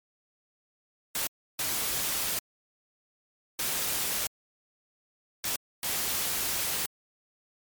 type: noise bursts at uneven times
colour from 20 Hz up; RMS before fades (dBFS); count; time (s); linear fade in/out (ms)
white; -30; 5; 1.15-1.27 / 1.59-2.39 / 3.59-4.27 / 5.44-5.56 / 5.83-6.86; 2
effects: MP3 96 kbps